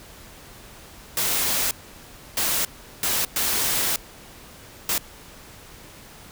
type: noise bursts at uneven times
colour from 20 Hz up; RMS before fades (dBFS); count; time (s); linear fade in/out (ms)
white; -23; 5; 1.17-1.71 / 2.37-2.65 / 3.03-3.25 / 3.36-3.96 / 4.89-4.98; 2
effects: pink hiss -45 dBFS RMS until 6.31 s